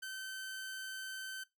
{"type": "tone", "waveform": "sawtooth", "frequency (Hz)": 1539, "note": "G6", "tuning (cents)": -32, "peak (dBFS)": -38, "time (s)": [0.02, 1.44], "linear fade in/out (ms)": 10, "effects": ["noise-tail reverb RT60 0.2 s tail -20 dB re dry"]}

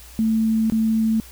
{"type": "tone with dropouts", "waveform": "sine", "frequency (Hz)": 221.8, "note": "A3", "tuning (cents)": 14, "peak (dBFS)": -16, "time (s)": [0.19, 1.2], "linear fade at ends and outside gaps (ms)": 0, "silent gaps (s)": [0.699, 0.722], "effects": ["added 60 Hz sine -43 dBFS peak until 1.31 s", "white hiss -45 dBFS RMS until 1.31 s"]}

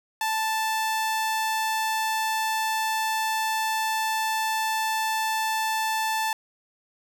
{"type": "tone", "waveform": "sawtooth", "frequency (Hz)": 880, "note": "A5", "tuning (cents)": 0, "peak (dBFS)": -20, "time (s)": [0.21, 6.33], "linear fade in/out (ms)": 2, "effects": []}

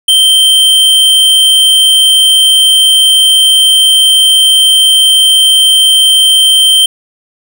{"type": "tone", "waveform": "square", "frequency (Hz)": 3127, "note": "G7", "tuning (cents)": -5, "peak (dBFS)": -4, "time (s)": [0.08, 6.86], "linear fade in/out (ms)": 5, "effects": []}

